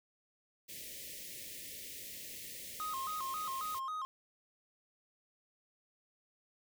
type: band-stop noise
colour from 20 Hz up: white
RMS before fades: -47 dBFS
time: 0.68-3.8 s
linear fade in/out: 20 ms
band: 610 to 1800 Hz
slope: 96 dB/octave
type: tone with vibrato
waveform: triangle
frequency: 1154 Hz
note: D6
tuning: 31 cents flat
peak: -35 dBFS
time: 2.8-4.05 s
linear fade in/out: 0 ms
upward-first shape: square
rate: 3.7 Hz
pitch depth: 140 cents each way
effects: none